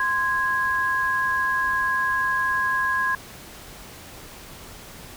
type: tone pair together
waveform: sine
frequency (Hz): 1040.7 / 1652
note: C6 / G#6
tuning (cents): -10 / -10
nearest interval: minor sixth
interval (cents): 800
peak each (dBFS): -24 / -22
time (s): 0-3.15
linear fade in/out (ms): 2
effects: pink hiss -42 dBFS RMS until 5.16 s